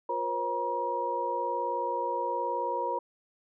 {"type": "tone cluster", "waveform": "sine", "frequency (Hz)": [355.9, 479.1, 538, 953], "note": ["F4", "A#4", "C5", "A#5"], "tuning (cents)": [33, 47, 48, 38], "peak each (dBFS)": [-39, -35, -35, -30], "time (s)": [0.09, 2.99], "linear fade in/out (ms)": 5, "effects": []}